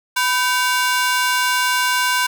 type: ring-modulated tone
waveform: sawtooth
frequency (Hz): 1266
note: D#6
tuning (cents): +30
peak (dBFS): -9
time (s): 0.16-2.27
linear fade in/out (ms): 10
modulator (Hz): 272
effects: none